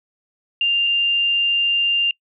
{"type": "tone pair in turn", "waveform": "sine", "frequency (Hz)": [2794, 2794], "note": ["F7", "F7"], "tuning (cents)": [0, 0], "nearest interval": "unison", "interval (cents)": 0, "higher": "neither", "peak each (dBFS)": -15, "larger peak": "neither", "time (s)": [[0.61, 0.87], [0.87, 2.11]], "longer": "second", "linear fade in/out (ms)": 2, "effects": ["noise-tail reverb RT60 0.1 s tail -26 dB re dry"]}